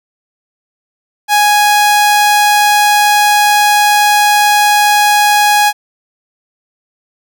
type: tone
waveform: sawtooth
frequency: 830.6 Hz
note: G#5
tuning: in tune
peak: -3 dBFS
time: 1.28-5.73 s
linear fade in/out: 50 ms
effects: none